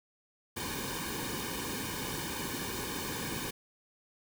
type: noise with comb filter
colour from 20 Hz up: pink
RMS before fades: -37 dBFS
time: 0.56-3.51 s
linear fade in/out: 10 ms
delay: 1.5 ms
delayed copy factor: -0.85
effects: none